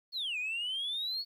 sine exponential two-way sweep, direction down then up, 4453 to 2425 to 4453 Hz, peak -31 dBFS, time 0.12-1.25 s, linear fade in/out 50 ms, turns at 0.38 s, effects tanh soft clip ceiling -30 dBFS + 11-bit

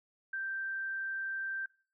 sine tone, 1568 Hz, G6, in tune, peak -34 dBFS, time 0.33-1.66 s, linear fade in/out 5 ms, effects noise-tail reverb RT60 0.4 s tail -20 dB re dry

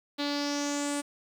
sawtooth tone with low-pass filter sweep, 288 Hz, D4, 34 cents flat, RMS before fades -31 dBFS, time 0.18-1.02 s, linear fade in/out 20 ms, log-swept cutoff 4000 to 9000 Hz, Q 4.7, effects 9-bit

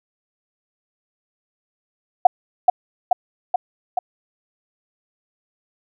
sine tone with echo, 728 Hz, F#5, 28 cents flat, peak -4 dBFS, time 2.25-2.27 s, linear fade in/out 5 ms, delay 430 ms, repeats 4, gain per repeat -3 dB, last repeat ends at 3.99 s, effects none

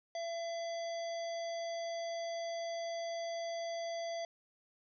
harmonic tone, 673 Hz, E5, 36 cents sharp, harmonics 1 / 3 / 5 / 7 / 9, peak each -37 / -50 / -52 / -52 / -55 dBFS, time 0.15-4.25 s, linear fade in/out 2 ms, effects none

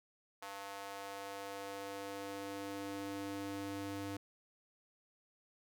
square tone with high-pass filter sweep, 99.2 Hz, G2, 21 cents sharp, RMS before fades -44 dBFS, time 0.42-4.17 s, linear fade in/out 5 ms, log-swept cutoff 800 to 200 Hz, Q 1.5, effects none

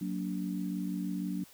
sine chord, Gb augmented, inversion none, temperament just, 185 / 231.2 / 289.1 Hz, Gb3 / Bb3 / D4, 0 / -14 / -27 cents, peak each -34 / -40 / -37 dBFS, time 0.01-1.44 s, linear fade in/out 5 ms, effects white hiss -57 dBFS RMS until 1.53 s

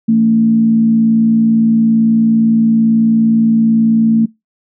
sine tone with frequency modulation, 224.4 Hz, A3, 34 cents sharp, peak -7 dBFS, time 0.08-4.26 s, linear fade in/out 10 ms, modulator 58.9 Hz, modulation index 0.34, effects noise-tail reverb RT60 0.2 s tail -24 dB re dry

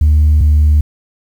sine tone pair in turn, 75.8 / 75.19 Hz, D#2 / D2, -45 / +41 cents, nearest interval unison, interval 14 cents, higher first, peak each -4 dBFS, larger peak neither, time 0.01-0.41 / 0.41-0.81 s, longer neither, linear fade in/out 5 ms, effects tanh soft clip ceiling -4 dBFS + 7-bit

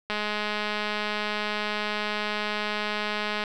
click train, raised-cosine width 0.3 ms, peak -13 dBFS, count 702, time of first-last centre 0.1-3.438 s, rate 210 Hz, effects none

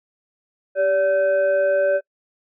sine tone with frequency modulation, 575 Hz, D5, 37 cents flat, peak -15 dBFS, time 0.75-2.01 s, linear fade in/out 50 ms, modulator 968 Hz, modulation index 0.49, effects noise-tail reverb RT60 0.1 s tail -25 dB re dry

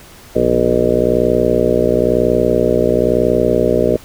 harmonic tone with a mistuned harmonic, 61 Hz, B1, 21 cents flat, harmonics 1 / 2 / 3 / 4 / 5 / 6 / 7 / 8 / 9 / 10, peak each -25 / -25 / -25 / -20 / -24 / -18 / -17 / -17 / -25 / -18 dBFS, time 0.35-3.97 s, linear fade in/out 10 ms, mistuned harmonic 3, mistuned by -69 cents, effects pink hiss -40 dBFS RMS until 4.04 s

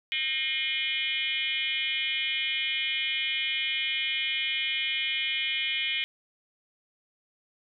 sine tone with frequency modulation, 2715 Hz, F7, 50 cents flat, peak -26 dBFS, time 0.12-6.04 s, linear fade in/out 0 ms, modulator 285 Hz, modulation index 2.5, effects none

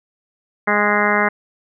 harmonic tone with a mistuned harmonic, 207.7 Hz, G#3, in tune, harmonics 1 / 2 / 3 / 4 / 5 / 6 / 7 / 8 / 9 / 10, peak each -23 / -23 / -23 / -23 / -23 / -23 / -23 / -23 / -23 / -23 dBFS, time 0.67-1.29 s, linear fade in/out 10 ms, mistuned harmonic 4, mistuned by -17 cents, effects none

